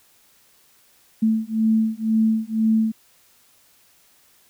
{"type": "beating tone pair", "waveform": "sine", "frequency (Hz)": [220, 222], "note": ["A3", "A3"], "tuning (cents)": [0, 16], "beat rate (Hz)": 2, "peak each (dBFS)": -20, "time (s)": [1.22, 2.92], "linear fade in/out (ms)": 10, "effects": ["white hiss -57 dBFS RMS until 4.49 s"]}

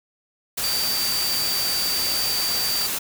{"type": "tone in noise", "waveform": "sine", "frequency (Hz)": 4637, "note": "D8", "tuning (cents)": -23, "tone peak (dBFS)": -23, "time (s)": [0.63, 2.87], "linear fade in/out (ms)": 10, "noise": "white", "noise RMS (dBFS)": -26, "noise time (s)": [0.57, 2.99], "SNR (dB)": 0, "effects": []}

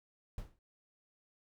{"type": "noise with exponential decay", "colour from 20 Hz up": "brown", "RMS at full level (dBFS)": -39, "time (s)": [0.38, 0.59], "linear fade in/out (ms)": 1, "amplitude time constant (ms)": 45, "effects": []}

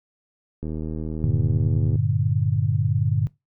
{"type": "click train", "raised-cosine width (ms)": 3, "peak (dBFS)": -18, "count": 105, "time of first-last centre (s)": [0.63, 1.957], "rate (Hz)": 78.4}
{"type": "chord", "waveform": "sine", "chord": "G minor", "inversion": "none", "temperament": "equal", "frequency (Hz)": [98, 116.54, 146.83], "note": ["G2", "Bb2", "D3"], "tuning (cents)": [0, 0, 0], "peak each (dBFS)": -23, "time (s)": [1.24, 3.27], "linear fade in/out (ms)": 0}
{"effects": ["noise-tail reverb RT60 0.2 s tail -20 dB re dry"]}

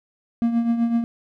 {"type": "tone with tremolo", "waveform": "triangle", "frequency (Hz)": 233.1, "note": "A#3", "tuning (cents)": 0, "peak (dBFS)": -13, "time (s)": [0.42, 1.04], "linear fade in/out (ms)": 0, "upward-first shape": "triangle", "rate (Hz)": 7.9, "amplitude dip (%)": 65, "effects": []}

